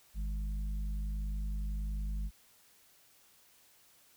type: harmonic tone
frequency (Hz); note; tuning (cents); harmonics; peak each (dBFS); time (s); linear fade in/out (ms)
50.7; G#1; -41; 1 / 3 / 4; -33 / -48 / -49; 0.14-2.31; 50
effects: white hiss -64 dBFS RMS until 4.16 s